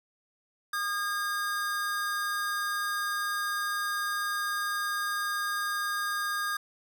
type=tone pair together; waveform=square; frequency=1222 / 1622.2 Hz; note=D#6 / G#6; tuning=-32 / -41 cents; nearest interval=perfect fourth; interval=491 cents; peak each=-33 / -32 dBFS; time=0.73-6.57 s; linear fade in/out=5 ms; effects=none